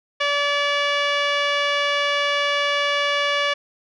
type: tone with low-pass filter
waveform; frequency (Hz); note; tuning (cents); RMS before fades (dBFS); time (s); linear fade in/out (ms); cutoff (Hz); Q
15% pulse; 575; D5; -37; -21; 0.2-3.54; 10; 3600; 5.6
effects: none